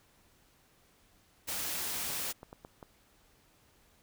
white noise, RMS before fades -36 dBFS, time 1.47-2.33 s, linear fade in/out 20 ms
clicks, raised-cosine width 1 ms, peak -32 dBFS, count 5, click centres 2.103 / 2.431 / 2.529 / 2.649 / 2.828 s
effects pink hiss -66 dBFS RMS until 4.02 s

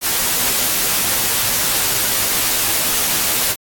white noise with comb filter, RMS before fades -17 dBFS, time 0.01-3.56 s, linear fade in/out 50 ms, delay 14 ms, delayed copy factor -0.55, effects AAC 64 kbps

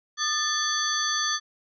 sine tone cluster, 1222 / 1764 / 3423 / 4547 / 6110 Hz, D#6 / A6 / A7 / C#8 / G8, -32 / +4 / -48 / +43 / -45 cents, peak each -30 dBFS, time 0.17-1.4 s, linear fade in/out 50 ms, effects none

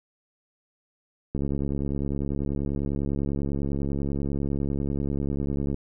click train, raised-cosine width 3 ms, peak -16 dBFS, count 309, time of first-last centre 1.35-5.744 s, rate 70.1 Hz, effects none

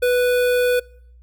square tone with notch filter, 493.9 Hz, B4, in tune, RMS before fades -17 dBFS, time 0.02-0.8 s, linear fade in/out 10 ms, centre 6000 Hz, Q 1, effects noise-tail reverb RT60 0.7 s tail -26 dB re dry + added 60 Hz sine -44 dBFS peak until 1.22 s

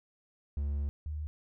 triangle / sine tone pair in turn, 71.7 / 75.81 Hz, D2 / D#2, -41 / -44 cents, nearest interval minor second, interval 97 cents, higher second, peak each -28 / -34 dBFS, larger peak first, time 0.57-0.89 / 1.06-1.27 s, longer first, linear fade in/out 0 ms, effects none

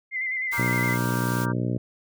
sine tone with vibrato, 2064 Hz, C7, 24 cents flat, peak -25 dBFS, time 0.11-0.98 s, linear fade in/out 50 ms, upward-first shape square, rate 9.7 Hz, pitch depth 38 cents each way
white noise, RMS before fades -37 dBFS, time 0.51-1.46 s, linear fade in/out 20 ms
sine chord, G minor seventh, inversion first, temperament equal with one note detuned, 941.5 / 1174.7 / 1396.9 / 1568 Hz, Bb5 / D6 / F6 / G6, +17 / 0 / 0 / 0 cents, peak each -33 / -35 / -38 / -34 dBFS, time 0.52-1.53 s, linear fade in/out 20 ms
harmonic tone, 60.8 Hz, B1, 26 cents flat, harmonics 2 / 3 / 4 / 5 / 6 / 7 / 8 / 9 / 10, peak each -26 / -30 / -31 / -33 / -36 / -40 / -41 / -41 / -43 dBFS, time 0.58-1.78 s, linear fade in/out 5 ms
effects none

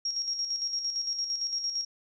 sine tone with tremolo, 5588 Hz, F8, in tune, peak -27 dBFS, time 0.05-1.85 s, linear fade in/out 5 ms, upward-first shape square, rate 8.8 Hz, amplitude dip 50%, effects none

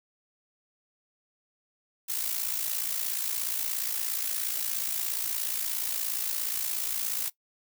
blue noise with amplitude modulation, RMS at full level -28 dBFS, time 2.08-7.3 s, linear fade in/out 20 ms, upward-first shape sine, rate 57 Hz, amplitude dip 65%, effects noise-tail reverb RT60 0.1 s tail -19 dB re dry

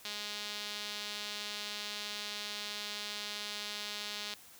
sawtooth tone with band-pass filter, 207.7 Hz, G#3, in tune, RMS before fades -41 dBFS, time 0.05-4.34 s, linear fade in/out 0 ms, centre 4000 Hz, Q 2, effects white hiss -56 dBFS RMS until 4.59 s

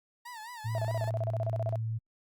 30% pulse tone with vibrato, 921 Hz, A#5, 21 cents flat, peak -39 dBFS, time 0.25-1.1 s, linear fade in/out 10 ms, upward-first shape sine, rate 4.7 Hz, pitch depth 130 cents each way
sine tone, 111.9 Hz, A2, 30 cents sharp, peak -30 dBFS, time 0.64-1.99 s, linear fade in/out 20 ms
sine tone bursts, 660 Hz, E5, 2 cents sharp, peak -31 dBFS, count 16, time 0.75-1.757 s, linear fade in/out 0 ms, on 32 ms, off 33 ms
effects Opus 48 kbps

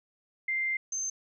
sine tone pair in turn, 2093 / 6272 Hz, C7 / G8, 0 / 0 cents, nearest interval octave + perfect fifth, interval 1900 cents, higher second, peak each -27 / -30 dBFS, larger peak first, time 0.48-0.77 / 0.92-1.1 s, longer first, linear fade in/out 5 ms, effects none

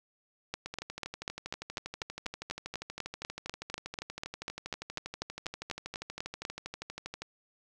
two click trains, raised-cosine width 0.2 ms, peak -22 / -17 dBFS, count 83 / 25, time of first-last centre 0.66-7.22 / 0.54-6.451 s, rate 12.5 / 4.06 Hz, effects none

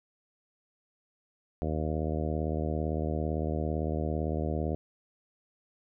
harmonic tone, 77.78 Hz, D#2, in tune, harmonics 1 / 2 / 3 / 4 / 5 / 6 / 7 / 8 / 9, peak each -32 / -35 / -37 / -38 / -39 / -40 / -40 / -41 / -42 dBFS, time 1.62-4.75 s, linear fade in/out 0 ms, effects none

